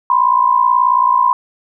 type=tone pair together; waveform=sine; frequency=984 / 1042.5 Hz; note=B5 / C6; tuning=-7 / -7 cents; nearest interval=minor second; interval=100 cents; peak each=-12 dBFS; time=0.1-1.33 s; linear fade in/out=2 ms; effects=none